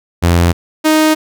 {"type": "tone pair in turn", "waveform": "sawtooth", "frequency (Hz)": [86, 311.4], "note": ["F2", "D#4"], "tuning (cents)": [-26, 2], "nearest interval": "octave + minor seventh", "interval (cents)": 2228, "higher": "second", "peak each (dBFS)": -4, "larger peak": "neither", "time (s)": [[0.22, 0.53], [0.84, 1.15]], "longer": "neither", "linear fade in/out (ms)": 20, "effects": []}